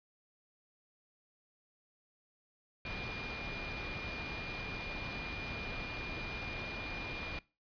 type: tone in noise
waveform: sine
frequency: 2414 Hz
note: D7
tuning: 47 cents sharp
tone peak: -42 dBFS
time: 2.85-7.39 s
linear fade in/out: 2 ms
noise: pink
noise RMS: -42 dBFS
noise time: 2.85-7.39 s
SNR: -3 dB
effects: noise-tail reverb RT60 0.3 s tail -22 dB re dry + resampled to 11025 Hz